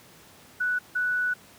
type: tone bursts at uneven times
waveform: sine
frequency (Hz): 1480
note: F#6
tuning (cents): 0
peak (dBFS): -23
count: 2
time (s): 0.6-0.79 / 0.95-1.34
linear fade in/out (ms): 10
effects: pink hiss -52 dBFS RMS until 1.58 s + high-pass 100 Hz 12 dB/octave